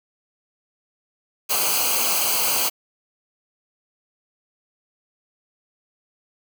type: noise with comb filter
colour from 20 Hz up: white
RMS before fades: -21 dBFS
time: 1.49-2.7 s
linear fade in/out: 20 ms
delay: 0.55 ms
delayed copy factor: -0.8
effects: none